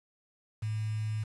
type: tone with quantisation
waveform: sine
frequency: 108.1 Hz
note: A2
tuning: 30 cents flat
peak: -30 dBFS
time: 0.62-1.24 s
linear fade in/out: 10 ms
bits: 8
effects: resampled to 24000 Hz